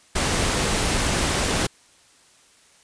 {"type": "noise", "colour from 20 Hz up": "pink", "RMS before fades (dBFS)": -22, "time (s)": [0.15, 1.67], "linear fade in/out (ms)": 10, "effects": ["white hiss -55 dBFS RMS until 2.83 s", "resampled to 22050 Hz"]}